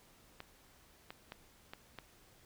clicks, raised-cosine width 0.3 ms, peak -29 dBFS, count 5, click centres 0.404 / 1.105 / 1.321 / 1.735 / 1.987 s, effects pink hiss -64 dBFS RMS until 2.45 s

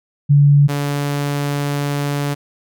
sine / sawtooth tone pair in turn, 143.5 / 143.5 Hz, D3 / D3, -40 / -40 cents, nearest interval unison, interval 0 cents, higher neither, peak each -7 / -14 dBFS, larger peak first, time 0.29-0.68 / 0.68-2.35 s, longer second, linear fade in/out 20 ms, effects none

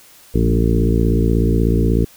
harmonic tone with a mistuned harmonic, 56.4 Hz, A1, 44 cents sharp, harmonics 1 / 2 / 3 / 4 / 5 / 6 / 7 / 8, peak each -16 / -19 / -21 / -22 / -23 / -24 / -24 / -25 dBFS, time 0.34-2.05 s, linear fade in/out 10 ms, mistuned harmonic 3, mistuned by +31 cents, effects white hiss -46 dBFS RMS until 2.16 s

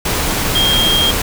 sine tone in noise, 3224 Hz, G7, 48 cents sharp, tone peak -12 dBFS, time 0.55-1.11 s, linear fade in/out 5 ms, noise pink, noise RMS -17 dBFS, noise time 0.05-1.22 s, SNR +2 dB, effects none

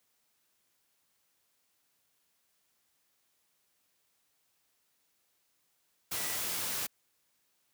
sine tone in noise, 1960 Hz, B6, 14 cents flat, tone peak -46 dBFS, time 6.16-6.37 s, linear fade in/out 10 ms, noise white, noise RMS -35 dBFS, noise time 6.11-6.87 s, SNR -14 dB, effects white hiss -75 dBFS RMS until 7.73 s + high-pass 60 Hz 12 dB/octave

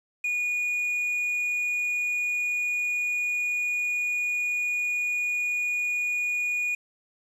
triangle tone with quantisation, 2451 Hz, D#7, 27 cents flat, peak -23 dBFS, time 0.24-6.75 s, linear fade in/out 5 ms, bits 8, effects low-pass 12000 Hz 12 dB/octave

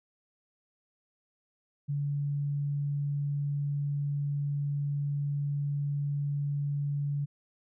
sine tone, 143.4 Hz, D3, 41 cents flat, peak -28 dBFS, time 1.88-7.26 s, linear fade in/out 20 ms, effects none

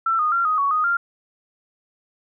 sine tone with pitch steps, 1339 / 1232 / 1375 / 1251 / 1119 / 1244 / 1391 Hz, E6 / D#6 / F6 / D#6 / C#6 / D#6 / F6, +27 / -17 / -27 / +9 / +16 / -1 / -7 cents, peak -17 dBFS, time 0.06-0.97 s, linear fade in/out 5 ms, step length 130 ms, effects none

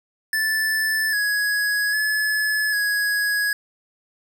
square tone with pitch steps, 1755 / 1671 / 1715 / 1666 Hz, A6 / G#6 / A6 / G#6, -5 / +10 / -45 / +5 cents, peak -20 dBFS, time 0.33-3.53 s, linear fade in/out 2 ms, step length 800 ms, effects 8-bit

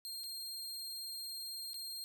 sawtooth tone with dropouts, 4206 Hz, C8, 8 cents sharp, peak -39 dBFS, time 0.05-2.04 s, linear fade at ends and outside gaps 0 ms, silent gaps 0.235-0.239 / 1.733-1.742 s, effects none

